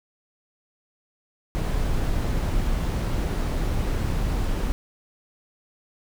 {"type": "noise", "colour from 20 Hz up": "brown", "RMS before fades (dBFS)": -24, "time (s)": [1.55, 4.72], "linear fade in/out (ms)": 0, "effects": []}